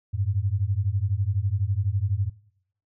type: beating tone pair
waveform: sine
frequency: 93.2 / 105.2 Hz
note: F#2 / G#2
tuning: +13 / +23 cents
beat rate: 12 Hz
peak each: -25 / -25 dBFS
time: 0.13-2.3 s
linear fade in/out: 20 ms
effects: noise-tail reverb RT60 0.7 s tail -21 dB re dry